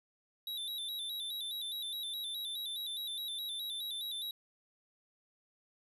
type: tone with vibrato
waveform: square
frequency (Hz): 3700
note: A#7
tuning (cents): -14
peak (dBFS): -38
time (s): 0.47-4.31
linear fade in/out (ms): 2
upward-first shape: square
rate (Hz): 4.8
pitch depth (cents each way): 74
effects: none